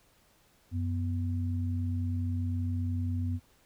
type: tone pair together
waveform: sine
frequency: 92.37 / 246.9 Hz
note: F#2 / B3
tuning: -2 / 0 cents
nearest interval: octave + perfect fourth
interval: 1702 cents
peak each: -29 / -36 dBFS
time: 0.71-3.4 s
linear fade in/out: 50 ms
effects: pink hiss -65 dBFS RMS until 3.65 s